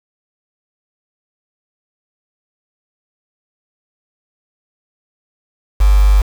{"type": "tone with quantisation", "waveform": "sine", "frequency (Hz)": 49.72, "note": "G1", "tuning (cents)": 25, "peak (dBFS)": -6, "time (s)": [5.8, 6.22], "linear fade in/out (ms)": 10, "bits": 4, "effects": []}